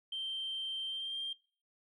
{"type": "tone with pitch glide", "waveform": "sine", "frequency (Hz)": [3136, 3185], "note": ["G7", "G7"], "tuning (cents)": [0, 27], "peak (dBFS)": -35, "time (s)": [0.12, 1.33], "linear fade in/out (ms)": 5, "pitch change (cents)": 27, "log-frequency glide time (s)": [0.86, 1.16], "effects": ["noise-tail reverb RT60 0.4 s tail -20 dB re dry", "tanh soft clip ceiling -32 dBFS"]}